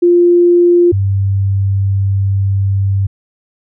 sine tone pair in turn, 349.2 / 97.99 Hz, F4 / G2, 0 / 0 cents, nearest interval octave + minor seventh, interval 2200 cents, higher first, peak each -5 / -10 dBFS, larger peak first, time 0.02-0.92 / 0.92-3.07 s, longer second, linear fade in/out 10 ms, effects none

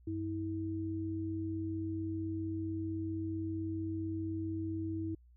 sine tone pair together, 95.58 / 322.9 Hz, G2 / E4, -43 / -36 cents, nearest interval octave + major sixth, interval 2107 cents, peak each -39 / -36 dBFS, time 0.07-5.15 s, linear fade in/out 5 ms, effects added 60 Hz sine -58 dBFS peak until 5.36 s

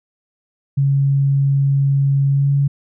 sine tone with pitch glide, 138.59 to 140.36 Hz, C#3 to C#3, 0 to +22 cents, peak -12 dBFS, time 0.77-2.68 s, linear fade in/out 10 ms, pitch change +22 cents, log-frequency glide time 2.29-2.51 s, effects none

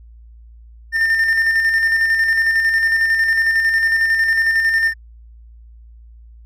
triangle tone with tremolo, 1805 Hz, A6, 44 cents sharp, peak -10 dBFS, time 0.92-4.94 s, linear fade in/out 50 ms, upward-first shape square, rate 11 Hz, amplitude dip 35%, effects added 57 Hz sine -39 dBFS peak until 6.45 s

